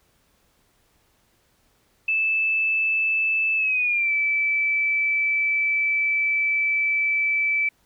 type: tone with pitch glide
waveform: sine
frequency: 2628 to 2314 Hz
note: E7 to D7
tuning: -6 to -26 cents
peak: -19 dBFS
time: 2.08-7.69 s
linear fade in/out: 5 ms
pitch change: -220 cents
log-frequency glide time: 3.56-4.12 s
effects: pink hiss -64 dBFS RMS until 7.85 s